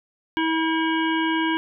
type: harmonic tone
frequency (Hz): 322.6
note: E4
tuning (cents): -37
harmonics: 1 / 3 / 5 / 7 / 9 / 10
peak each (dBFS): -22 / -26 / -28 / -32 / -32 / -36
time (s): 0.37-1.57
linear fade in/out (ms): 0
effects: none